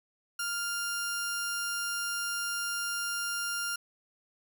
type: tone pair together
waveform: sawtooth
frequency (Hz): 1400 / 5600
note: F6 / F8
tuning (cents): +4 / +4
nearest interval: 2 octaves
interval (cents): 2400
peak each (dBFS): -29 / -32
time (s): 0.39-3.76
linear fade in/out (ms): 5
effects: none